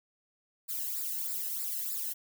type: noise with flanger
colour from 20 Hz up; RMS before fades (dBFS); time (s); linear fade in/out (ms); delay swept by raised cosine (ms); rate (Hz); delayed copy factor
violet; -35; 0.68-2.14; 20; 0.32 to 0.89; 3.2; -0.8
effects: none